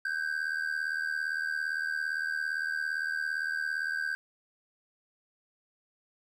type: ring-modulated tone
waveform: triangle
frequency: 1568 Hz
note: G6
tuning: in tune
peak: -25 dBFS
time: 0.05-4.15 s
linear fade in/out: 0 ms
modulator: 38.8 Hz
effects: none